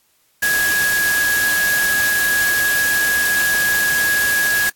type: tone in noise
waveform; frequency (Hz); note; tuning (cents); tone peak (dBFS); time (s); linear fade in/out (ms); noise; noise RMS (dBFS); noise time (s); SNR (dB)
sine; 1661.2; G#6; 0; -15; 0.42-4.7; 10; white; -22; 0.42-4.7; +4
effects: white hiss -60 dBFS RMS until 4.75 s + AAC 64 kbps